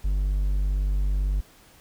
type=tone; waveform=triangle; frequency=49 Hz; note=G1; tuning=in tune; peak=-19 dBFS; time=0.04-1.41 s; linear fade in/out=10 ms; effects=pink hiss -54 dBFS RMS until 1.8 s